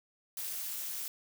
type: noise with amplitude modulation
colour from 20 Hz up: blue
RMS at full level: -35 dBFS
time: 0.37-1.08 s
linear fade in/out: 2 ms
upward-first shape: sine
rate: 286 Hz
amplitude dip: 80%
effects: none